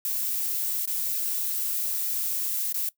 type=noise with dropouts; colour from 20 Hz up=violet; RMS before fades=-28 dBFS; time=0.05-2.89 s; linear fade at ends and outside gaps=1 ms; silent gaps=0.856-0.875 / 2.725-2.743 s; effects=noise-tail reverb RT60 0.1 s tail -20 dB re dry